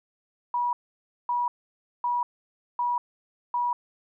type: tone bursts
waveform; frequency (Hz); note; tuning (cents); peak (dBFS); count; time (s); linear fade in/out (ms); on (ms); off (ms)
sine; 969; B5; -33; -23; 5; 0.54-3.73; 2; 190; 560
effects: none